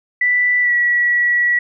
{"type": "tone with pitch glide", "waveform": "sine", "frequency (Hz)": [1975.5, 1934.8], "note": ["B6", "B6"], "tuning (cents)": [0, -36], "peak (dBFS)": -12, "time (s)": [0.21, 1.59], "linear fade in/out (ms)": 5, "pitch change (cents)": -36, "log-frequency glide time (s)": [0.61, 0.73], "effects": []}